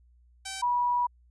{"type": "tone pair in turn", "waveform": ["5% pulse", "sine"], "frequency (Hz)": [772, 972.7], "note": ["G5", "B5"], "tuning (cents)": [-27, -27], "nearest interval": "major third", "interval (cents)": 400, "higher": "second", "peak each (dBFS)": [-23, -23], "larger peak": "neither", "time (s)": [[0.45, 0.62], [0.62, 1.07]], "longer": "second", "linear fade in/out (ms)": 10, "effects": ["added 60 Hz sine -57 dBFS peak until 1.3 s", "resampled to 24000 Hz"]}